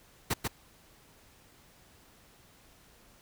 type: noise with echo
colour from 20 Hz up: pink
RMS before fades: -29 dBFS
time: 0.3-0.34 s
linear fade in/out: 10 ms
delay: 140 ms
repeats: 1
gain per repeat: -3 dB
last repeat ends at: 0.48 s
effects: pink hiss -60 dBFS RMS until 3.21 s